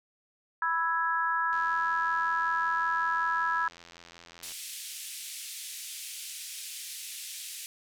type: chord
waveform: sine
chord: E major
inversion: second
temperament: equal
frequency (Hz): 987.8 / 1318.5 / 1661.2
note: B5 / E6 / G#6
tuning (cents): 0 / 0 / 0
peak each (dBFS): -30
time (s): 0.62-3.68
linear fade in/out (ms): 2
type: click train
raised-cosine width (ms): 0.2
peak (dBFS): -31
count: 256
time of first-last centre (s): 1.53-4.519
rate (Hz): 85.3
type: band-pass noise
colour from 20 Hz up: white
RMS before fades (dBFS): -41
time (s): 4.43-7.66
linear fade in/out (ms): 0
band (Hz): 2300 to 12000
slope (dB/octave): 24
effects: none